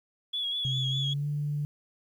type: tone with vibrato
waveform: sine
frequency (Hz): 3367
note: G#7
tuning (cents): +23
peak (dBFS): -28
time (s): 0.33-1.14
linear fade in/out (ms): 10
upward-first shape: sine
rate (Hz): 5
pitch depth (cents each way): 43
type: tone with pitch glide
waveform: sine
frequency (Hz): 130.81 to 146.83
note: C3 to D3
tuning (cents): 0 to 0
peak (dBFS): -27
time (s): 0.65-1.65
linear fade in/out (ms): 0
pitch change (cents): +200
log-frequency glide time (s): 0.87-1.27
effects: tanh soft clip ceiling -21 dBFS + 10-bit